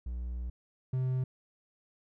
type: tone pair in turn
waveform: triangle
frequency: 60.6 / 128.89 Hz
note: B1 / C3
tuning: -32 / -26 cents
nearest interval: octave + minor second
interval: 1306 cents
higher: second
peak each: -32 / -26 dBFS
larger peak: second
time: 0.06-0.5 / 0.93-1.24 s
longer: first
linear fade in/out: 5 ms
effects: none